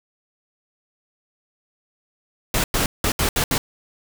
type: noise bursts at uneven times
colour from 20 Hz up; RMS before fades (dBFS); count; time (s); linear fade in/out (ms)
pink; -20; 6; 2.54-2.64 / 2.74-2.86 / 3.04-3.12 / 3.19-3.29 / 3.36-3.44 / 3.51-3.58; 2
effects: none